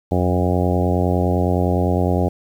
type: harmonic tone with a mistuned harmonic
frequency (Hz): 89.8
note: F2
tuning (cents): +49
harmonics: 1 / 2 / 3 / 4 / 5 / 6 / 7 / 8 / 9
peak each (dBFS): -19 / -22 / -24 / -25 / -26 / -27 / -27 / -28 / -29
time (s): 0.11-2.29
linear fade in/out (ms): 10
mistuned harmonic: 1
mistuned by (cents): -40
effects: 8-bit